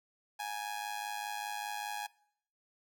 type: tone with amplitude modulation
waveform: sawtooth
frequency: 830.6 Hz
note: G#5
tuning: in tune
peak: -30 dBFS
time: 0.39-2.07 s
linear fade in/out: 10 ms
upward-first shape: sine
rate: 105 Hz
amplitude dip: 70%
effects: noise-tail reverb RT60 0.7 s tail -23 dB re dry